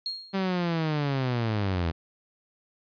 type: tone with exponential decay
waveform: sine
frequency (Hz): 4259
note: C8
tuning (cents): +30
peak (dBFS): -26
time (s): 0.06-0.49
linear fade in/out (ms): 1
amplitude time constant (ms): 93
type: linear sweep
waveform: sawtooth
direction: down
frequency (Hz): 196 to 79.7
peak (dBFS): -21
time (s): 0.33-1.92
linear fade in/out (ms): 20
effects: resampled to 11025 Hz